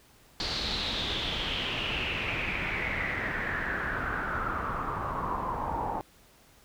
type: noise with low-pass filter sweep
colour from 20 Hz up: pink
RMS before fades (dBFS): -32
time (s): 0.4-6.01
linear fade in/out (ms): 0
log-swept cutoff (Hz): 4400 to 860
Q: 6.2
effects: pink hiss -59 dBFS RMS until 6.64 s